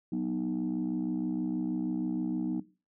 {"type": "chord", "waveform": "sine", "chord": "B major", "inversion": "second", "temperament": "equal with one note detuned", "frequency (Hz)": [185, 244.8, 311.1], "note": ["F#3", "B3", "D#4"], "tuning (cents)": [0, -15, 0], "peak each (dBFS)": -32, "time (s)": [0.12, 2.6], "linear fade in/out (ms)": 5, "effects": ["noise-tail reverb RT60 0.3 s tail -17 dB re dry", "tanh soft clip ceiling -24 dBFS"]}